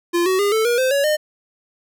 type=tone with pitch steps; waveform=square; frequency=345.6 / 374.7 / 406.3 / 440.5 / 477.6 / 517.8 / 561.4 / 608.7 Hz; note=F4 / F#4 / G#4 / A4 / A#4 / C5 / C#5 / D#5; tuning=-18 / +22 / -38 / +2 / +42 / -18 / +22 / -38 cents; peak=-16 dBFS; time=0.13-1.17 s; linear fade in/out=20 ms; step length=130 ms; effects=none